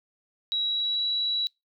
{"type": "tone with pitch glide", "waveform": "sine", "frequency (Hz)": [3877, 3913], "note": ["B7", "B7"], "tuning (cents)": [-33, -17], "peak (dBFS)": -24, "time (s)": [0.52, 1.47], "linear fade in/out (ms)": 0, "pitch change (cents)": 16, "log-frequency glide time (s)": [0.64, 1.04], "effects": ["noise-tail reverb RT60 0.2 s tail -24 dB re dry"]}